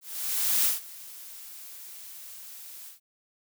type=noise with ADSR envelope; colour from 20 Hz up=blue; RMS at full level=-23 dBFS; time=0.01-3 s; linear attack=640 ms; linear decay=150 ms; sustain=-21 dB; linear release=130 ms; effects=none